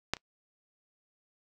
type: clicks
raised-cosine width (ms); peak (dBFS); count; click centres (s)
0.2; -10 / -28; 2; 0.136 / 0.168
effects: noise-tail reverb RT60 0.1 s tail -25 dB re dry